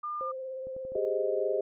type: tone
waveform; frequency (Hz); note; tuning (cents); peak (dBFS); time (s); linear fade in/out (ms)
sine; 1204; D6; +43; -32; 0.03-0.32; 10
type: tone with vibrato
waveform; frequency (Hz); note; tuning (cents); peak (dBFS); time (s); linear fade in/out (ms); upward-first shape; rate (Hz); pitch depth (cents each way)
sine; 523.3; C5; 0; -35; 0.21-1.05; 0; triangle; 17; 26
type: clicks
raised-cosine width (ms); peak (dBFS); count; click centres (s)
2; -35; 5; 0.67 / 0.765 / 0.851 / 0.92 / 0.961
type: chord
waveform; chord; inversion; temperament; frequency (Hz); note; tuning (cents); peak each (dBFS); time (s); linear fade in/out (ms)
sine; Ab major seventh; third; equal; 392 / 415.3 / 523.3 / 622.3; G4 / Ab4 / C5 / Eb5; 0 / 0 / 0 / 0; -32; 0.95-1.61; 5
effects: none